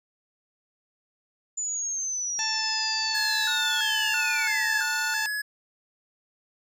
sine linear sweep, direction down, 7040 to 1575 Hz, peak -27 dBFS, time 1.57-4.83 s, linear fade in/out 10 ms
harmonic tone, 880 Hz, A5, in tune, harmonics 1 / 2 / 3 / 4 / 5 / 6 / 7 / 8, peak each -34 / -33 / -35 / -40 / -38 / -40 / -39 / -38 dBFS, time 2.39-5.26 s, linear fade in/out 0 ms
square tone with vibrato, 1568 Hz, G6, in tune, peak -28 dBFS, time 3.14-5.42 s, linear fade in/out 10 ms, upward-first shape square, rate 1.5 Hz, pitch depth 130 cents each way
effects none

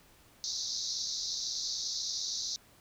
white band-pass noise, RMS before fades -36 dBFS, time 0.44-2.56 s, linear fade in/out 0 ms, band 3800 to 6300 Hz, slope 96 dB/octave, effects pink hiss -61 dBFS RMS until 2.8 s

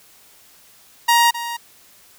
sawtooth tone with echo, 941 Hz, A#5, 16 cents sharp, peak -8 dBFS, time 1.08-1.31 s, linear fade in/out 10 ms, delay 260 ms, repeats 1, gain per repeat -13 dB, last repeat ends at 1.57 s, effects white hiss -50 dBFS RMS until 2.18 s

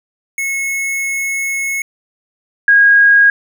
square / sine tone pair in turn, 2186 / 1637.6 Hz, C#7 / G#6, -25 / -25 cents, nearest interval perfect fourth, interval 500 cents, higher first, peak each -17 / -5 dBFS, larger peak second, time 0.38-1.82 / 2.68-3.3 s, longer first, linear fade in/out 2 ms, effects none

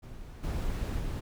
brown noise with level steps, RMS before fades -44 / -32 / -34 dBFS, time 0.02-1.21 s, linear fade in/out 20 ms, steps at 0.43 / 0.99 s, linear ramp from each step 10 ms, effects none

